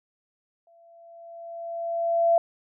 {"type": "tone with exponential growth", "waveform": "sine", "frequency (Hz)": 675, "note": "E5", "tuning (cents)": 41, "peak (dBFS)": -15, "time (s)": [0.67, 2.38], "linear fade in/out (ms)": 2, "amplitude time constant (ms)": 370, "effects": []}